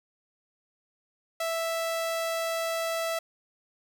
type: tone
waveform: sawtooth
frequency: 659.3 Hz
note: E5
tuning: in tune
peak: -24 dBFS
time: 1.4-3.19 s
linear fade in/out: 5 ms
effects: none